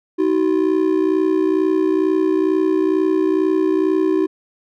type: ring-modulated tone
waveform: triangle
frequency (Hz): 346.4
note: F4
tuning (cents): -14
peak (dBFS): -9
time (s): 0.18-4.27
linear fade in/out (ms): 20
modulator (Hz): 31.1
effects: none